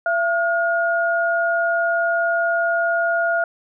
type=tone pair together; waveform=sine; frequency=675 / 1430.3 Hz; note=E5 / F6; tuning=+41 / +41 cents; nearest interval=octave + minor second; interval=1300 cents; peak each=-19 / -20 dBFS; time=0.06-3.44 s; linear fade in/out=2 ms; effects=none